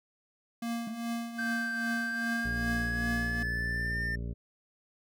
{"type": "tone with tremolo", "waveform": "square", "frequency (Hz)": 233.1, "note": "A#3", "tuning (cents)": 0, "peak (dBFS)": -31, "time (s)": [0.62, 3.43], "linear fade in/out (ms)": 5, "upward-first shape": "triangle", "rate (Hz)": 2.5, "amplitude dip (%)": 70}
{"type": "tone with exponential decay", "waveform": "triangle", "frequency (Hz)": 220, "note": "A3", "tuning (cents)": 0, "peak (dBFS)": -28, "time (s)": [0.87, 1.08], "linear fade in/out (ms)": 5, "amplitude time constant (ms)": 44}
{"type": "tone with pitch glide", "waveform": "triangle", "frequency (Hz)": [1568, 1801.2], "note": ["G6", "A6"], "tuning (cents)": [0, 40], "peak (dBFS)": -30, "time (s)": [1.38, 4.16], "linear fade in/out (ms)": 10, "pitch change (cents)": 240, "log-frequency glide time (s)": [2.05, 3.98]}
{"type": "harmonic tone", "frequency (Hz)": 58.27, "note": "A#1", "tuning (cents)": 0, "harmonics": [1, 2, 3, 4, 5, 6, 7, 8, 9, 10], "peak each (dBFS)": [-35, -39, -43, -46, -52, -61, -50, -58, -63, -58], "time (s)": [2.44, 4.34], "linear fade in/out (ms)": 20}
{"effects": []}